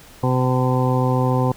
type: harmonic tone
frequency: 127.6 Hz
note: C3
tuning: 43 cents flat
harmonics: 1 / 2 / 3 / 4 / 6 / 7 / 8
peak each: -18 / -23 / -27 / -24 / -28 / -27 / -28 dBFS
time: 0.23-1.52 s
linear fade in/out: 5 ms
effects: pink hiss -45 dBFS RMS until 1.56 s